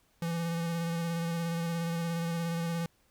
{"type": "tone with vibrato", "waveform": "square", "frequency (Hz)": 167.9, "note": "E3", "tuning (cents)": 32, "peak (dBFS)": -31, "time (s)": [0.22, 2.86], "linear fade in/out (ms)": 2, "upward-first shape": "square", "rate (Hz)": 17, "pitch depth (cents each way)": 17, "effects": ["pink hiss -69 dBFS RMS until 3.1 s"]}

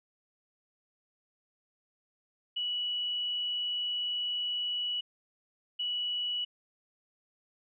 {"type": "tone bursts at uneven times", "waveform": "sine", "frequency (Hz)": 2941, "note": "F#7", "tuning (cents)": -11, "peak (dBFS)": -30, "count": 2, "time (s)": [[2.56, 5.01], [5.79, 6.45]], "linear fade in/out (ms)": 10, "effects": []}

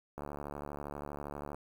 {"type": "click train", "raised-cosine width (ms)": 1, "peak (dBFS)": -27, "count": 100, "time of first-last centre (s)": [0.18, 1.546], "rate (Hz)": 72.5, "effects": ["9-bit"]}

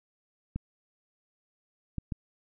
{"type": "clicks", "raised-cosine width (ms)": 5, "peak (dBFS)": -20, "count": 3, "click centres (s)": [0.56, 1.983, 2.122], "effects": []}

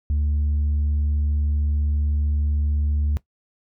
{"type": "tone", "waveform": "sine", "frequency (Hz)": 73.7, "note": "D2", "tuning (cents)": 7, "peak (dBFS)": -16, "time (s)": [0.1, 3.17], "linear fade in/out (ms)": 0, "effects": ["noise-tail reverb RT60 0.1 s tail -21 dB re dry", "tanh soft clip ceiling -17 dBFS"]}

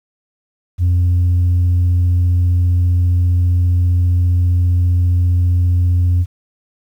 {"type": "tone", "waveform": "sine", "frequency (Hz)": 88.5, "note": "F2", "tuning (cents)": 23, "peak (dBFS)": -8, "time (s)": [0.78, 6.26], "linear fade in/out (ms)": 50, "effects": ["tanh soft clip ceiling -9 dBFS", "8-bit"]}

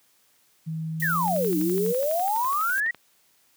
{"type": "tone with pitch glide", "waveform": "sine", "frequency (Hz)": [160, 180.63], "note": ["D#3", "F#3"], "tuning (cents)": [49, -41], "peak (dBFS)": -27, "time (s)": [0.66, 1.93], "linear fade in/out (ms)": 20, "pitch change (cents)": 210, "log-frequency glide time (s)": [1.02, 1.36]}
{"type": "noise", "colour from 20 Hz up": "violet", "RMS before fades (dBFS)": -34, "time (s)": [1, 2.8], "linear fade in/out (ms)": 0}
{"type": "exponential two-way sweep", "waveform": "sine", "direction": "down then up", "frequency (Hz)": [1943, 296.4, 1943], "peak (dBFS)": -22, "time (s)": [1.02, 2.91], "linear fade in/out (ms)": 5, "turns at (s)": 1.58}
{"type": "click train", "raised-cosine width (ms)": 0.3, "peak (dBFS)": -26, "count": 21, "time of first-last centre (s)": [1.28, 2.947], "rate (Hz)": 12}
{"effects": ["white hiss -63 dBFS RMS until 3.56 s", "high-pass 100 Hz 12 dB/octave"]}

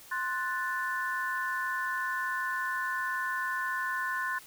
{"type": "chord", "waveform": "sine", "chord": "F# diminished", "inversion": "second", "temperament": "equal", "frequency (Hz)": [1046.5, 1480, 1760], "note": ["C6", "F#6", "A6"], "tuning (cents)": [0, 0, 0], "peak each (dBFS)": -34, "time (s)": [0.11, 4.39], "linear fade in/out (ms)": 10, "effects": ["white hiss -52 dBFS RMS until 4.46 s"]}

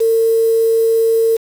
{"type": "tone with quantisation", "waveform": "sine", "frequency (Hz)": 452.9, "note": "A#4", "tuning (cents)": -50, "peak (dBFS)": -10, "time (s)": [0, 1.37], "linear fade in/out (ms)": 10, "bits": 5, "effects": []}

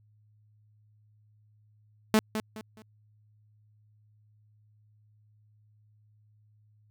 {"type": "tone with echo", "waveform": "sawtooth", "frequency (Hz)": 217, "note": "A3", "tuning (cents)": -24, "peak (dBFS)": -15, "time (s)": [2.14, 2.19], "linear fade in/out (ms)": 0, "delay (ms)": 210, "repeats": 3, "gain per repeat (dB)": -10, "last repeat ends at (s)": 2.82, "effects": ["added 106 Hz sine -60 dBFS peak until 6.9 s"]}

